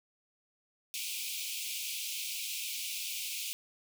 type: high-pass noise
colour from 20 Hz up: pink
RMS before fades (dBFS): -38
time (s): 0.94-3.53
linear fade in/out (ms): 0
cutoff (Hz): 2300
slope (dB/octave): 96
effects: none